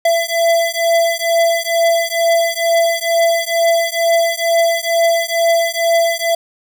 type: beating tone pair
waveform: square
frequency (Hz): 670 / 672.2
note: E5 / E5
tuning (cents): +28 / +34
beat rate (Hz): 2.2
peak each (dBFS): -16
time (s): 0.05-6.35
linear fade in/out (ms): 5
effects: none